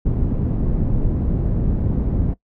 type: low-pass noise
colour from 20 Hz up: pink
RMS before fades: -19 dBFS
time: 0.05-2.34 s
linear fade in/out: 10 ms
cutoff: 240 Hz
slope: 12 dB/octave
effects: noise-tail reverb RT60 0.1 s tail -19 dB re dry